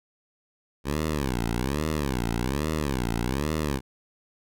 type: tone with vibrato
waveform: 10% pulse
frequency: 66.8 Hz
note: C2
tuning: 36 cents sharp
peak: -17 dBFS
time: 0.84-3.81 s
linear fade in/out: 50 ms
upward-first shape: sine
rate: 1.2 Hz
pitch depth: 280 cents each way
effects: none